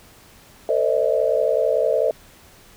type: tone cluster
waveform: sine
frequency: 451.3 / 516 / 592 / 643 Hz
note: A4 / C5 / D5 / E5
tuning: +44 / -24 / +14 / -43 cents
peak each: -22 dBFS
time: 0.69-2.11 s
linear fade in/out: 2 ms
effects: pink hiss -49 dBFS RMS until 2.76 s